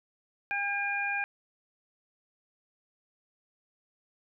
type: harmonic tone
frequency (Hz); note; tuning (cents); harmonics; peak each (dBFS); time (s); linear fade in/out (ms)
806; G5; +48; 1 / 2 / 3; -35 / -32 / -32; 0.51-1.24; 0
effects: none